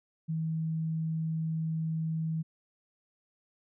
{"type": "tone", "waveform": "sine", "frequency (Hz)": 160.5, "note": "E3", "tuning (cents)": -46, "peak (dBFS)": -29, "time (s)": [0.28, 2.43], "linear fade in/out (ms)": 20, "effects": []}